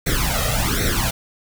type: noise with flanger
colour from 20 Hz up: pink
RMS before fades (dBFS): -20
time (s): 0.06-1.11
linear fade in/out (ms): 10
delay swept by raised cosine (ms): 0.5 to 1.6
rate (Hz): 1.3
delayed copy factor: +0.9
effects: none